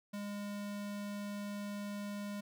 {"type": "tone", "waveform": "square", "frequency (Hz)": 204.2, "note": "G#3", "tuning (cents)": -29, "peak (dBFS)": -40, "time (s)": [0.13, 2.41], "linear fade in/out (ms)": 10, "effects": []}